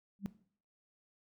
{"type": "tone with exponential growth", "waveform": "sine", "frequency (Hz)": 198.1, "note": "G3", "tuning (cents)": 18, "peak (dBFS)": -29, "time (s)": [0.19, 0.26], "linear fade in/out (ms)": 0, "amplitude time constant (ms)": 15, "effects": ["noise-tail reverb RT60 0.5 s tail -17 dB re dry", "tanh soft clip ceiling -25 dBFS"]}